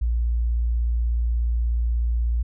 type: tone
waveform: sine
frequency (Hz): 58.27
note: A#1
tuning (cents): 0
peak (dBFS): -19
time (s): 0.01-2.43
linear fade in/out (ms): 10
effects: none